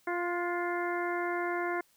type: harmonic tone with a mistuned harmonic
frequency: 349.2 Hz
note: F4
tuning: in tune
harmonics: 1 / 2 / 3 / 4 / 5 / 6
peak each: -33 / -36 / -38 / -39 / -40 / -41 dBFS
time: 0.07-1.81 s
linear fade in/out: 5 ms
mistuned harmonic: 4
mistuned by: +29 cents
effects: white hiss -67 dBFS RMS until 1.96 s